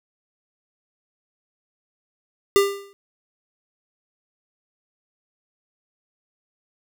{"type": "tone with exponential decay", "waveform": "square", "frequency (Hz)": 398.6, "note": "G4", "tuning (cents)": 29, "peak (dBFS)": -11, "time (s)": [2.56, 2.93], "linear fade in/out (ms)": 0, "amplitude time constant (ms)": 80, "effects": []}